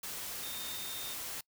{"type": "tone in noise", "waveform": "sine", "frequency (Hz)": 3657, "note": "A#7", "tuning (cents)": -34, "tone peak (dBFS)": -44, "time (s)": [0.43, 1.14], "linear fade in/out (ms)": 5, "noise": "white", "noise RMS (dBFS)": -41, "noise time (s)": [0.03, 1.41], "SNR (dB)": -6, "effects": ["noise-tail reverb RT60 0.1 s tail -24 dB re dry"]}